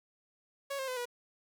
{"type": "tone with pitch steps", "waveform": "sawtooth", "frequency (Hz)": [556, 531.5, 508.1, 485.7], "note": ["C#5", "C5", "B4", "B4"], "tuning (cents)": [5, 27, 49, -29], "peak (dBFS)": -31, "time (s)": [0.7, 1.056], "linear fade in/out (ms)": 10, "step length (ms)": 89, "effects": ["11-bit"]}